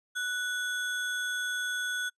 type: tone with sample-and-hold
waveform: sine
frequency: 1480 Hz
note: F#6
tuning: in tune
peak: -29 dBFS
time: 0.15-2.1 s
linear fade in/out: 20 ms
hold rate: 4900 Hz
effects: noise-tail reverb RT60 0.1 s tail -26 dB re dry + resampled to 24000 Hz